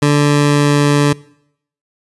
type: tone with pitch glide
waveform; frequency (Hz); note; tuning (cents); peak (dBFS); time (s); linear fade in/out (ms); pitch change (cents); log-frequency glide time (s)
20% pulse; 145.9 to 144.98; D3 to D3; -11 to -22; -4; 0.02-1.13; 5; -11; 0.18-0.89
effects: noise-tail reverb RT60 0.7 s tail -22 dB re dry + resampled to 24000 Hz